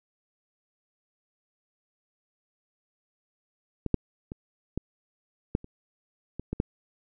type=clicks; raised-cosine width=3 ms; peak=-16 / -8 / -23 / -16 / -11 / -30 / -21 / -17 / -11 dBFS; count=9; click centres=3.863 / 3.943 / 4.319 / 4.776 / 5.551 / 5.644 / 6.396 / 6.53 / 6.601 s; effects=none